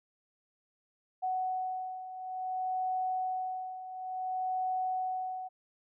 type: beating tone pair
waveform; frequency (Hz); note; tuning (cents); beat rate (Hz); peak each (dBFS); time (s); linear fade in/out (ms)
sine; 744 / 744.57; F#5 / F#5; +9 / +11; 0.57; -38 / -33; 1.22-5.49; 20
effects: none